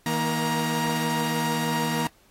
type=tone cluster; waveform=sawtooth; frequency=159.7 / 236.3 / 942 Hz; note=D#3 / A#3 / A#5; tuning=+45 / +24 / +18 cents; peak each=-24 dBFS; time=0.06-2.07 s; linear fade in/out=2 ms; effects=pink hiss -60 dBFS RMS until 2.3 s + AAC 48 kbps